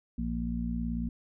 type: harmonic tone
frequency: 58.27 Hz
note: A#1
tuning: in tune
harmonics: 1 / 2 / 3 / 4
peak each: -34 / -45 / -36 / -33 dBFS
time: 0.18-1.09 s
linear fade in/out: 5 ms
effects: none